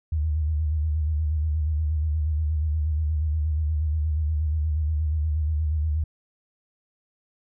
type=tone with vibrato; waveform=sine; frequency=76.9 Hz; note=D#2; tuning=20 cents flat; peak=-21 dBFS; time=0.12-6.04 s; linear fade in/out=5 ms; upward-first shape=square; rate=8.4 Hz; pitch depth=56 cents each way; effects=none